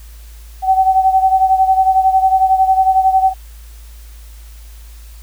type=beating tone pair; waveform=sine; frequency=759 / 770 Hz; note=F#5 / G5; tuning=+44 / -31 cents; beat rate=11 Hz; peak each=-10 / -15 dBFS; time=0.62-3.34 s; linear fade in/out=50 ms; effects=added 55 Hz sine -33 dBFS peak until 5.22 s + white hiss -46 dBFS RMS until 5.22 s